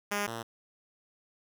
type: tone pair in turn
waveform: 5% pulse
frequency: 204.6 / 114.83 Hz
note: G#3 / A#2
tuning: -26 / -26 cents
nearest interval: minor seventh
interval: 1000 cents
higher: first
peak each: -18 / -25 dBFS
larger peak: first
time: 0.11-0.27 / 0.27-0.43 s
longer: neither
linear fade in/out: 10 ms
effects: none